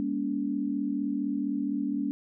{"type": "tone cluster", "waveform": "sine", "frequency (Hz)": [205.9, 241.3, 285.5], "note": ["G#3", "B3", "D4"], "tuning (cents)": [-15, -40, -49], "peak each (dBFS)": [-33, -33, -29], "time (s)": [0, 2.11], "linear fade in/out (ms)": 0, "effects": []}